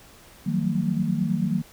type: tone cluster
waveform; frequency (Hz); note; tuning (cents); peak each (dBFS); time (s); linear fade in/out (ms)
sine; 157.5 / 181.1 / 190.3 / 227.6; D#3 / F#3 / F#3 / A#3; +21 / -37 / +49 / -41; -27; 0.46-1.62; 10
effects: pink hiss -50 dBFS RMS until 1.72 s